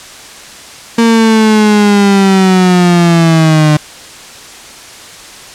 35% pulse linear sweep, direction down, 231.7 to 150 Hz, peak -3 dBFS, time 0.98-3.77 s, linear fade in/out 5 ms, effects white hiss -31 dBFS RMS until 5.54 s + low-pass 8000 Hz 12 dB/octave

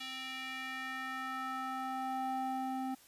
square tone with band-pass filter sweep, 261.6 Hz, C4, in tune, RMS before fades -39 dBFS, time 0-2.95 s, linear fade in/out 10 ms, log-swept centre 3200 to 540 Hz, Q 2.2, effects white hiss -61 dBFS RMS until 3.07 s + resampled to 32000 Hz

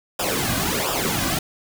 pink noise with flanger, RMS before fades -23 dBFS, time 0.19-1.39 s, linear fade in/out 5 ms, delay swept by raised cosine 0.47 to 2.27 ms, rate 1.4 Hz, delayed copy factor -0.8, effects none

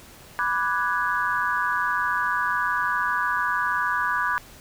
sine chord, G# half-diminished seventh, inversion first, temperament equal, 987.8 / 1174.7 / 1480 / 1661.2 Hz, B5 / D6 / F#6 / G#6, 0 / 0 / 0 / 0 cents, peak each -27 dBFS, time 0.39-4.38 s, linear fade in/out 0 ms, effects pink hiss -47 dBFS RMS until 4.6 s

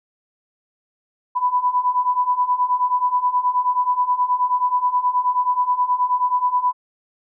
sine beating tone pair, 987.8 / 997.2 Hz, B5 / B5, 0 / +16 cents, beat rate 9.4 Hz, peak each -21 / -18 dBFS, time 1.35-6.73 s, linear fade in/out 20 ms, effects none

